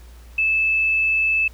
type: tone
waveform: sine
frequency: 2621 Hz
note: E7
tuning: 11 cents flat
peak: -16 dBFS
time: 0.38-1.48 s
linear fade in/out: 5 ms
effects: added 59 Hz sine -40 dBFS peak until 1.53 s + pink hiss -52 dBFS RMS until 1.53 s